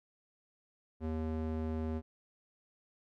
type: tone with band-pass filter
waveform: square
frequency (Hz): 79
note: D#2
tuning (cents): +27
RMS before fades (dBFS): -36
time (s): 1-2.02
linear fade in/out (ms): 50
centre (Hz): 270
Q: 0.76
effects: none